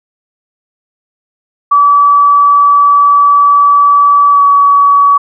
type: tone with pitch glide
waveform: sine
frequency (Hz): 1149 to 1135.1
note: D6 to C#6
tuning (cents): -38 to +41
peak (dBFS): -3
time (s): 1.71-5.18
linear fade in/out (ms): 10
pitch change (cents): -21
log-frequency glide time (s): 4.3-4.42
effects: none